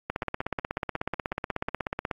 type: two click trains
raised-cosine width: 0.5 ms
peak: -23 / -13 dBFS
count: 9 / 34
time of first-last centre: 0.23-1.69 / 0.1-2.112 s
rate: 5.48 / 16.4 Hz
effects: AAC 32 kbps